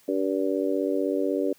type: harmonic tone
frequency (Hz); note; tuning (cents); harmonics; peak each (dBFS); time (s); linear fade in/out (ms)
96.1; G2; -34; 3 / 4 / 5 / 6; -27 / -28 / -29 / -30; 0.08-1.53; 5
effects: white hiss -59 dBFS RMS until 1.58 s + high-pass 60 Hz 12 dB/octave

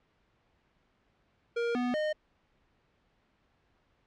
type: tone with pitch steps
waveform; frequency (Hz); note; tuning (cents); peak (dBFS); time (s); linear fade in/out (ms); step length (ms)
square; 470.1 / 246.3 / 613; A#4 / B3 / D#5; +15 / -5 / -26; -29; 1.56-2.13; 10; 190
effects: pink hiss -71 dBFS RMS until 4.06 s + low-pass 3000 Hz 12 dB/octave

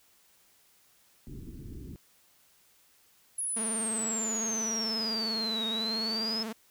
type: low-pass noise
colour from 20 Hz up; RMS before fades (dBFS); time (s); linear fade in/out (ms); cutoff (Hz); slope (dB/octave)
pink; -43; 1.27-1.96; 0; 370; 48
type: exponential two-way sweep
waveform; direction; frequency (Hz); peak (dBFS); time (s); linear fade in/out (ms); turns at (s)
sine; down then up; 10660 to 3729 to 5210; -30; 3.38-6.43; 5; 5.67
type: tone with vibrato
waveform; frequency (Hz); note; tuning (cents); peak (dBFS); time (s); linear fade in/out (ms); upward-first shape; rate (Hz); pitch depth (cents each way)
sawtooth; 221.9; A3; +15; -31; 3.56-6.53; 10; sine; 20; 73
effects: white hiss -64 dBFS RMS until 6.7 s

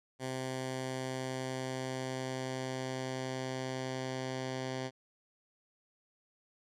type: tone with low-pass filter sweep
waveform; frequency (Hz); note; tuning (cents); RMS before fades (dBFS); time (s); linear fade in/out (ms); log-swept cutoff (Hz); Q
10% pulse; 130.2; C3; -8; -38; 0.19-4.91; 50; 8900 to 5800; 1.2
effects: none

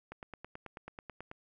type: click train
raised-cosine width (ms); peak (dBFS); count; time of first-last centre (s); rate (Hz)
0.5; -29; 12; 0.12-1.314; 9.21
effects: none

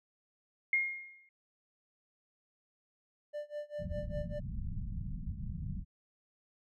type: tone with exponential decay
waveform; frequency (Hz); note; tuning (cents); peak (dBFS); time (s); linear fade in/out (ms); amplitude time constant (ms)
sine; 2137; C7; +36; -24; 0.73-1.29; 2; 120
type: tone with tremolo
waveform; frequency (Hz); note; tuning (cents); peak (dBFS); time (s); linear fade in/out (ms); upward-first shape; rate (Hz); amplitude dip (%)
triangle; 592; D5; +14; -34; 3.33-4.4; 20; sine; 5; 95
type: low-pass noise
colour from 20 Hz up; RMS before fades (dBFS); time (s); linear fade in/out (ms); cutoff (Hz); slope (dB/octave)
pink; -39; 3.78-5.85; 50; 210; 48
effects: none

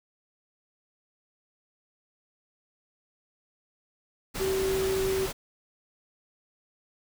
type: tone in noise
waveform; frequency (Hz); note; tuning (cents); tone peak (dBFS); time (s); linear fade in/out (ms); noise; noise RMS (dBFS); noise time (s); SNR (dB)
sine; 382.6; G4; -42; -25; 4.39-5.27; 20; pink; -34; 4.34-5.33; +6
effects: none

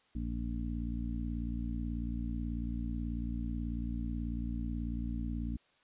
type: harmonic tone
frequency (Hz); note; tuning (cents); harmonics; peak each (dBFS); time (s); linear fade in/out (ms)
58.27; A#1; 0; 1 / 2 / 3 / 4 / 5; -36 / -43 / -44 / -40 / -44; 0.15-5.57; 5
effects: white hiss -69 dBFS RMS until 5.83 s + resampled to 8000 Hz

